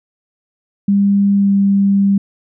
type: tone with pitch glide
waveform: sine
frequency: 200 to 198.16 Hz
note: G3 to G3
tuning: +35 to +19 cents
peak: -9 dBFS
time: 0.88-2.18 s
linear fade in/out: 5 ms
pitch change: -16 cents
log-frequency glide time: 1.35-1.52 s
effects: none